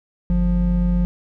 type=tone pair together; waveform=triangle; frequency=49.44 / 176.2 Hz; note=G1 / F3; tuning=+15 / +16 cents; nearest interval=octave + minor seventh; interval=2201 cents; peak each=-16 dBFS; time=0.3-1.05 s; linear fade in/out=0 ms; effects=none